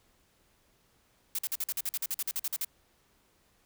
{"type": "noise bursts", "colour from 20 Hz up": "blue", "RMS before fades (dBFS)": -32, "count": 16, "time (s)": [1.35, 2.647], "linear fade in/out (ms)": 2, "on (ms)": 37, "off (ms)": 47, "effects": ["pink hiss -68 dBFS RMS until 3.65 s"]}